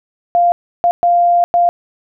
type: tone bursts at uneven times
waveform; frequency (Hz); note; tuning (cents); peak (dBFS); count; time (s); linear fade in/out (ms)
sine; 697; F5; -4; -8; 4; 0.35-0.52 / 0.84-0.91 / 1.03-1.44 / 1.54-1.69; 0
effects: none